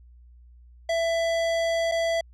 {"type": "tone with dropouts", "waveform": "square", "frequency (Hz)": 665, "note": "E5", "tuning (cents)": 15, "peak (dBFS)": -23, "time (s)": [0.89, 2.21], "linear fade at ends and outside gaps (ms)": 5, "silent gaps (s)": [1.915, 1.919], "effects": ["added 60 Hz sine -48 dBFS peak until 2.33 s", "low-pass 6000 Hz 12 dB/octave"]}